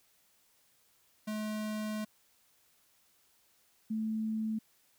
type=tone pair in turn; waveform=square / sine; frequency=214.1 / 219.2 Hz; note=A3 / A3; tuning=-47 / -6 cents; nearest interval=unison; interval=41 cents; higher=second; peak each=-35 / -31 dBFS; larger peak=second; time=1.27-2.05 / 3.9-4.59 s; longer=first; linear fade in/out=10 ms; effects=white hiss -69 dBFS RMS until 4.98 s